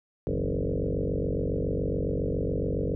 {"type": "tone with frequency modulation", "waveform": "sine", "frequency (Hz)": 174.61, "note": "F3", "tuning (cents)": 0, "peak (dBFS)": -25, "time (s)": [0.27, 2.95], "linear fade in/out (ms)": 0, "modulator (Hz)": 47.2, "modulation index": 7.3, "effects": []}